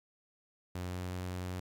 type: tone with pitch glide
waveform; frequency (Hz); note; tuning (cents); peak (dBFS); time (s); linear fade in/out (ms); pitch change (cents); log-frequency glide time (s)
sawtooth; 90.1 to 90.99; F#2 to F#2; -45 to -28; -33; 0.75-1.6; 5; +17; 0.87-1.18
effects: 12-bit

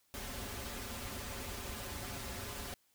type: noise with comb filter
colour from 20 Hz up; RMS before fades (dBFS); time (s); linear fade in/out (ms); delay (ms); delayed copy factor
pink; -43; 0.14-2.74; 0; 6.3; -0.7
effects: white hiss -73 dBFS RMS until 2.94 s

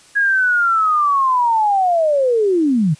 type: linear sweep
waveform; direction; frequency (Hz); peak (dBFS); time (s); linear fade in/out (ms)
sine; down; 1660 to 138.59; -12; 0.15-2.95; 20
effects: white hiss -47 dBFS RMS until 2.99 s + resampled to 22050 Hz

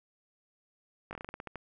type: slowing click train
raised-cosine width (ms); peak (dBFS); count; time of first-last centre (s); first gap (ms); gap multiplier
0.5; -25; 11; 1.11-1.557; 19; 1.18
effects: none

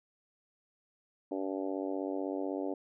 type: harmonic tone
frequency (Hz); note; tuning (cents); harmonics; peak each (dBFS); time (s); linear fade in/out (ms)
96; G2; -36; 3 / 4 / 5 / 6 / 7 / 8 / 9; -36 / -39 / -41 / -41 / -44 / -49 / -50; 1.31-2.74; 5
effects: none

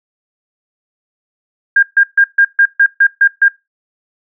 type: tone bursts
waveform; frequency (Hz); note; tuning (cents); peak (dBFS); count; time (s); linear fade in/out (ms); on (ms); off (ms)
sine; 1610; G6; +46; -5; 9; 1.76-3.483; 5; 67; 140
effects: noise-tail reverb RT60 0.2 s tail -18 dB re dry

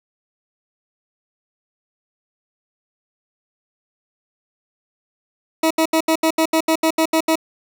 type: tone bursts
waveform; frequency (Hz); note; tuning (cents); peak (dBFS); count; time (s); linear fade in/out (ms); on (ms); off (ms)
20% pulse; 321.2; E4; -45; -9; 12; 5.63-7.356; 5; 76; 74
effects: none

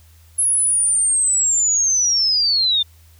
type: linear sweep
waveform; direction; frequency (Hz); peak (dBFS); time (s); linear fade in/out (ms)
sine; down; 10710 to 3561; -14; 0.38-2.83; 10
effects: added 81 Hz sine -46 dBFS peak until 3.19 s + white hiss -55 dBFS RMS until 3.19 s

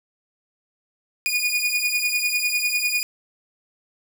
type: beating tone pair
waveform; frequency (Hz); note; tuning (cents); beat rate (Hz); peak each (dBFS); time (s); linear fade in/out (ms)
sawtooth; 2447 / 2457; D#7 / D#7; -29 / -22; 10; -20 / -20; 1.26-3.03; 0
effects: none

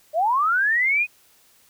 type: linear sweep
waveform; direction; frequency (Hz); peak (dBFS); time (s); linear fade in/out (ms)
sine; up; 587.3 to 2524; -17; 0.13-1.07; 50
effects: white hiss -57 dBFS RMS until 1.69 s

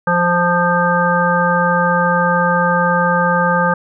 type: harmonic tone with a mistuned harmonic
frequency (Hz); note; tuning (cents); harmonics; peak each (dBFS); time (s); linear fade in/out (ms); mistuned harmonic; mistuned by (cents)
174.61; F3; 0; 1 / 3 / 5 / 7 / 9; -18 / -18 / -18 / -18 / -18; 0.07-3.74; 5; 5; +18
effects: none

